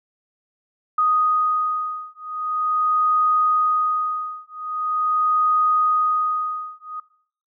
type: beating tone pair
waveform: sine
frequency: 1244.5 / 1244.93 Hz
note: D#6 / D#6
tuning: 0 / +1 cents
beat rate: 0.43 Hz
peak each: -21 dBFS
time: 0.98-7 s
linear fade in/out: 5 ms
effects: noise-tail reverb RT60 0.6 s tail -21 dB re dry